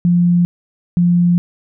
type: tone pair in turn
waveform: sine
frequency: 174.7 / 174.7 Hz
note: F3 / F3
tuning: +1 / +1 cents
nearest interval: unison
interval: 0 cents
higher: neither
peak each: -9 dBFS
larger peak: neither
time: 0.05-0.45 / 0.97-1.38 s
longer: second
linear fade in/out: 0 ms
effects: none